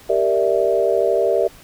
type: chord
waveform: sine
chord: E half-diminished seventh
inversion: first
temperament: equal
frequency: 392 / 466.2 / 587.3 / 659.3 Hz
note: G4 / Bb4 / D5 / E5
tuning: 0 / 0 / 0 / 0 cents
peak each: -20 dBFS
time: 0.09-1.48 s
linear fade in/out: 10 ms
effects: pink hiss -45 dBFS RMS until 1.63 s